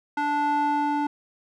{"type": "tone with band-pass filter sweep", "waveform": "square", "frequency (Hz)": 292.3, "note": "D4", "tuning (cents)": -8, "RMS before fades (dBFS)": -24, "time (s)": [0.17, 1.07], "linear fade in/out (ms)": 5, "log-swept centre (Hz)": [1100, 660], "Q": 2.5, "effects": []}